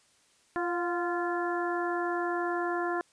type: harmonic tone with a mistuned harmonic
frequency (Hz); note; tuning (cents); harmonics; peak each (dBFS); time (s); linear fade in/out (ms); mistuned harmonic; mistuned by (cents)
346.4; F4; -14; 1 / 2 / 3 / 4 / 5; -31 / -34 / -36 / -37 / -38; 0.56-3.01; 0; 2; +37
effects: white hiss -65 dBFS RMS until 3.12 s + resampled to 22050 Hz